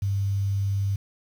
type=tone with quantisation; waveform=sine; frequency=98.9 Hz; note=G2; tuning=16 cents sharp; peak=-22 dBFS; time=0.02-0.96 s; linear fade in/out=5 ms; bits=8; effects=none